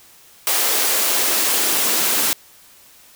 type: noise with high-pass filter sweep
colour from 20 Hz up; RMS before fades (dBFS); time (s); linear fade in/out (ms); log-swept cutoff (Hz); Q
white; -18; 0.47-2.33; 0; 450 to 240; 1.4
effects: white hiss -48 dBFS RMS until 3.15 s